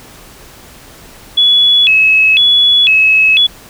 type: tone with vibrato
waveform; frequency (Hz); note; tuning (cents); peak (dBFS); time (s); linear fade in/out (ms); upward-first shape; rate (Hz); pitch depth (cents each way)
sine; 2960; F#7; 0; -5; 1.37-3.47; 10; square; 1; 240
effects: pink hiss -37 dBFS RMS until 3.69 s